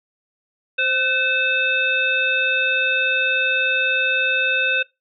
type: harmonic tone with a mistuned harmonic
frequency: 523.3 Hz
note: C5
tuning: in tune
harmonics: 1 / 3 / 5 / 7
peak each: -28 / -21 / -19 / -27 dBFS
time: 0.78-4.83 s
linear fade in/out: 10 ms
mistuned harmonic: 3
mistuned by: -56 cents
effects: noise-tail reverb RT60 0.2 s tail -19 dB re dry